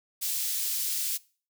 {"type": "high-pass noise", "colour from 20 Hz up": "white", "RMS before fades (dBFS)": -30, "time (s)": [0.21, 1.18], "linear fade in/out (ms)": 20, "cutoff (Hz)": 3900, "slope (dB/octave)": 12, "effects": ["noise-tail reverb RT60 0.4 s tail -22 dB re dry"]}